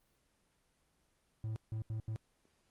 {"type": "tone bursts at uneven times", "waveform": "triangle", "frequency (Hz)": 110, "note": "A2", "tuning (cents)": 0, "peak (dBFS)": -34, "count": 4, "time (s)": [[1.44, 1.56], [1.72, 1.82], [1.9, 2], [2.08, 2.16]], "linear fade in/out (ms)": 0, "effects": ["pink hiss -75 dBFS RMS until 2.7 s", "Opus 24 kbps"]}